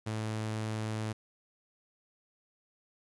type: tone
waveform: sawtooth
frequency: 109.2 Hz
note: A2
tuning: 13 cents flat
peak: -29 dBFS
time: 0.06-1.13 s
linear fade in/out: 10 ms
effects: resampled to 24000 Hz + 11-bit